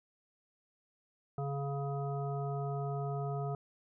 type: harmonic tone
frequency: 140 Hz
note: C#3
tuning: 18 cents sharp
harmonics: 1 / 3 / 5 / 7 / 9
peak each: -35 / -41 / -41 / -54 / -47 dBFS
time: 1.38-3.55 s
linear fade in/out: 2 ms
effects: none